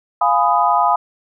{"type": "chord", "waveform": "sine", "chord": "F half-diminished seventh", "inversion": "none", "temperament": "equal with one note detuned", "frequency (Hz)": [698.5, 830.6, 999.8, 1244.5], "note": ["F5", "Ab5", "Cb6", "Eb6"], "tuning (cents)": [0, 0, 21, 0], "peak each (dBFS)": [-18, -17, -17, -18], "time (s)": [0.21, 0.96], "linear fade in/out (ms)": 5, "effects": []}